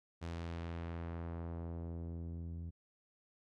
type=tone with low-pass filter sweep; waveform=sawtooth; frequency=84.1 Hz; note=E2; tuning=35 cents sharp; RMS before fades=-43 dBFS; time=0.21-2.71 s; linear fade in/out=20 ms; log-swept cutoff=6500 to 170 Hz; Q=0.75; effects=none